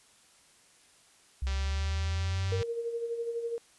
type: exponential sweep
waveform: sine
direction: up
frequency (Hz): 64.5 to 98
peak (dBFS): -28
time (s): 1.42-2.62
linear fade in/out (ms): 5
type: click train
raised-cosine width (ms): 0.2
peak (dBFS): -24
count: 227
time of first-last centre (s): 1.47-2.629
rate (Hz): 195
type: tone with tremolo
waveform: sine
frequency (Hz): 466.2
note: A#4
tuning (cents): 0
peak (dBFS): -29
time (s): 2.52-3.58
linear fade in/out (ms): 0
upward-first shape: sine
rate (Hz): 12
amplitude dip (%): 55
effects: white hiss -61 dBFS RMS until 3.78 s + resampled to 24000 Hz